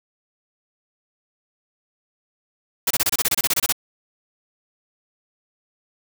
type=noise bursts; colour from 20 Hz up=white; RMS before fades=-19 dBFS; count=14; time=2.87-3.725 s; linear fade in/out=5 ms; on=36 ms; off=27 ms; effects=none